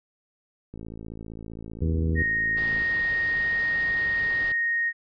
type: click train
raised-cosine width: 3 ms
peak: -26 dBFS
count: 116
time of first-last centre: 0.74-2.82 s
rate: 55.3 Hz
type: harmonic tone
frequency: 80.7 Hz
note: E2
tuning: 36 cents flat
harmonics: 1 / 2 / 3 / 4 / 5 / 6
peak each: -23 / -29 / -33 / -35 / -37 / -39 dBFS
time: 1.81-2.23 s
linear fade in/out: 10 ms
type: tone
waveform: sine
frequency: 1863 Hz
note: A#6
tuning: 2 cents flat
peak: -22 dBFS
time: 2.15-4.93 s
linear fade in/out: 50 ms
type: noise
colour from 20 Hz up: pink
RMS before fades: -39 dBFS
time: 2.57-4.52 s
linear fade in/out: 2 ms
effects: resampled to 11025 Hz